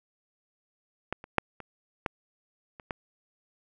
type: clicks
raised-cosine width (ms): 0.5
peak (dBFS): -15 / -28 / -6 / -26 / -13 / -29 / -17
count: 7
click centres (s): 1.126 / 1.241 / 1.383 / 1.603 / 2.062 / 2.798 / 2.908
effects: none